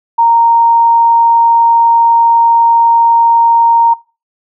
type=tone; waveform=sine; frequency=928 Hz; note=A#5; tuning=8 cents flat; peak=-5 dBFS; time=0.18-3.94 s; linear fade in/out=10 ms; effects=noise-tail reverb RT60 0.3 s tail -20 dB re dry